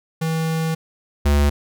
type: tone pair in turn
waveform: square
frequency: 161.4 / 72.06 Hz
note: E3 / D2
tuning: -36 / -32 cents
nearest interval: octave + major second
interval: 1396 cents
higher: first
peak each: -20 / -14 dBFS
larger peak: second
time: 0.21-0.75 / 1.25-1.5 s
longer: first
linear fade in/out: 10 ms
effects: none